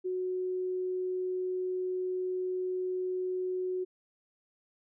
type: tone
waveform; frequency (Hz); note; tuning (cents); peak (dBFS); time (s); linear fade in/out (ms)
sine; 368.1; F#4; -9; -30; 0.04-3.85; 20
effects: none